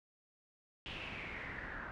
pink noise with low-pass filter sweep, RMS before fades -45 dBFS, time 0.86-1.91 s, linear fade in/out 0 ms, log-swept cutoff 3000 to 1500 Hz, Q 5.1, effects none

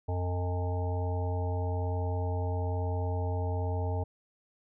harmonic tone with a mistuned harmonic, 89.5 Hz, F2, 43 cents sharp, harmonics 1 / 3 / 5 / 7 / 9 / 10, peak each -29 / -43 / -39 / -41 / -41 / -45 dBFS, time 0.08-4.04 s, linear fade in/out 10 ms, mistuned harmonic 9, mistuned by +18 cents, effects none

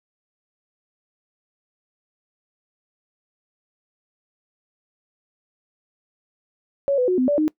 sine tone with pitch steps, 558 / 499.9 / 365.5 / 254.9 / 581 / 307.9 Hz, C#5 / B4 / F#4 / C4 / D5 / D#4, +11 / +21 / -21 / -45 / -19 / -18 cents, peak -16 dBFS, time 6.88-7.48 s, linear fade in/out 0 ms, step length 100 ms, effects noise-tail reverb RT60 0.1 s tail -22 dB re dry

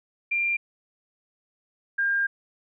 sine tone pair in turn, 2384 / 1605.4 Hz, D7 / G6, +25 / +41 cents, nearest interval perfect fifth, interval 684 cents, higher first, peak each -22 / -21 dBFS, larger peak second, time 0.31-0.57 / 1.98-2.27 s, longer second, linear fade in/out 10 ms, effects none

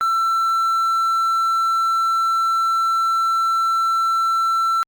triangle tone with quantisation, 1340 Hz, E6, 28 cents sharp, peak -14 dBFS, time 0.01-4.83 s, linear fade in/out 0 ms, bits 7, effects Opus 32 kbps

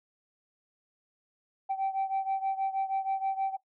sine beating tone pair, 773 / 779.3 Hz, G5 / G5, -24 / -10 cents, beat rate 6.3 Hz, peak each -28 / -31 dBFS, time 1.69-3.57 s, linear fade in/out 20 ms, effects noise-tail reverb RT60 0.1 s tail -17 dB re dry + tanh soft clip ceiling -24 dBFS

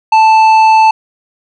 sine tone with tanh clipping, 880 Hz, A5, in tune, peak -5 dBFS, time 0.12-0.91 s, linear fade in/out 5 ms, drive 9 dB, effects none

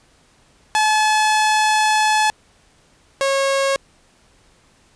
sawtooth tone pair in turn, 859 / 546.3 Hz, A5 / C#5, -42 / -25 cents, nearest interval minor sixth, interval 783 cents, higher first, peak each -10 / -12 dBFS, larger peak first, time 0.75-2.3 / 3.21-3.76 s, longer first, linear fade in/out 0 ms, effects pink hiss -55 dBFS RMS until 4.95 s + resampled to 22050 Hz

